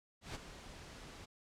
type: noise with ADSR envelope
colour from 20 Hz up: pink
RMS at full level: -43 dBFS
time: 0.21-1.26 s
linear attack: 140 ms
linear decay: 20 ms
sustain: -9 dB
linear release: 15 ms
effects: low-pass 7000 Hz 12 dB/octave